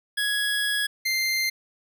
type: tone pair in turn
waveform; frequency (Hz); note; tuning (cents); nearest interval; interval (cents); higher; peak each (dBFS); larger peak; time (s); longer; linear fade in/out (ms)
25% pulse; 1670 / 2091; G#6 / C7; +9 / -2; major third; 389; second; -19; neither; 0.17-0.87 / 1.05-1.5; first; 10
effects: none